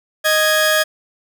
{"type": "tone pair together", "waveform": "sawtooth", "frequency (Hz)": [622.2, 1661.2], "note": ["D#5", "G#6"], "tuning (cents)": [0, 0], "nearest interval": "octave + perfect fourth", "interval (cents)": 1700, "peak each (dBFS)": -12, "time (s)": [0.24, 0.84], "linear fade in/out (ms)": 20, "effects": []}